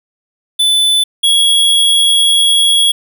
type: tone pair in turn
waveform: square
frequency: 3500 / 3329 Hz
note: A7 / G#7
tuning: -10 / +3 cents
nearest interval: minor second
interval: 87 cents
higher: first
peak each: -9 / -8 dBFS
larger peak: second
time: 0.59-1.04 / 1.23-2.92 s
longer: second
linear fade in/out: 10 ms
effects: none